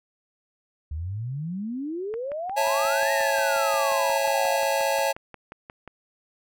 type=exponential two-way sweep; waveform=sine; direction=up then down; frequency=72.1 to 1902 to 672 Hz; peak=-28 dBFS; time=0.91-4.59 s; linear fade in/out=5 ms; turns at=3.12 s
type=click train; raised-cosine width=0.5 ms; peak=-25 dBFS; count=22; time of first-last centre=2.14-5.877 s; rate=5.62 Hz
type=chord; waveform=square; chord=A major seventh; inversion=first; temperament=just; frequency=550 / 660 / 825 / 880 Hz; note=C#5 / E5 / G#5 / A5; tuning=-14 / +2 / -12 / 0 cents; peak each=-26 / -29 / -31 / -28 dBFS; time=2.56-5.13 s; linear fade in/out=20 ms
effects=none